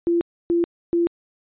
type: tone bursts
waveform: sine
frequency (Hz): 341.8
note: F4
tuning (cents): -37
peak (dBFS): -16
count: 3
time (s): 0.07-1.07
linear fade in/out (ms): 0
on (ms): 140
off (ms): 290
effects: resampled to 8000 Hz